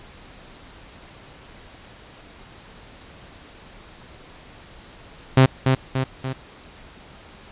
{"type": "tone with echo", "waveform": "sawtooth", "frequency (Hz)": 131.4, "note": "C3", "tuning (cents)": 8, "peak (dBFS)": -6, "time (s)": [5.37, 5.46], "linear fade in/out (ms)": 5, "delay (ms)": 290, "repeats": 3, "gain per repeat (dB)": -5, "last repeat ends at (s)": 6.33, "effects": ["pink hiss -45 dBFS RMS until 7.51 s", "resampled to 8000 Hz"]}